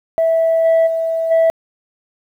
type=tone with level steps; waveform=sine; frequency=655 Hz; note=E5; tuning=11 cents flat; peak=-10 / -7 / -15 / -7 dBFS; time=0.18-1.5 s; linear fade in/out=0 ms; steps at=0.64 / 0.86 / 1.3 s; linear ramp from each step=20 ms; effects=tanh soft clip ceiling -8 dBFS + 8-bit